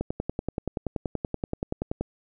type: click train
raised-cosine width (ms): 2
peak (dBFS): -14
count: 22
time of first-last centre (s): 0.01-2.01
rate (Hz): 10.5
effects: none